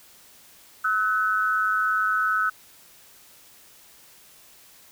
sine tone pair together, 1293 / 1495.8 Hz, E6 / F#6, -34 / +18 cents, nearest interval minor third, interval 252 cents, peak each -23 dBFS, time 0.84-2.5 s, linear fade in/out 10 ms, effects white hiss -52 dBFS RMS until 4.91 s

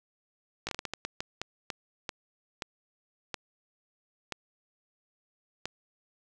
slowing click train, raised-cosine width 0.2 ms, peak -16 dBFS, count 16, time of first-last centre 0.67-5.656 s, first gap 18 ms, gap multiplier 1.36, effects none

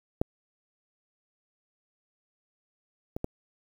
clicks, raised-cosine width 2 ms, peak -11 / -19 / -16 dBFS, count 3, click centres 0.215 / 3.165 / 3.244 s, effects 8-bit

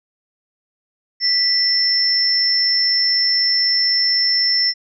sine tone pair together, 1979 / 5352 Hz, B6 / E8, +3 / +25 cents, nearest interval octave + perfect fourth, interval 1722 cents, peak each -24 / -14 dBFS, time 1.2-4.74 s, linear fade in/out 50 ms, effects none

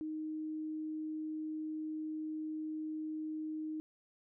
sine tone, 311.1 Hz, D#4, in tune, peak -37 dBFS, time 0.01-3.8 s, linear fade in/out 0 ms, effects none

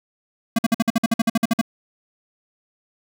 square tone bursts, 227.4 Hz, A#3, 43 cents flat, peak -15 dBFS, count 14, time 0.56-1.614 s, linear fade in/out 5 ms, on 27 ms, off 52 ms, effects none

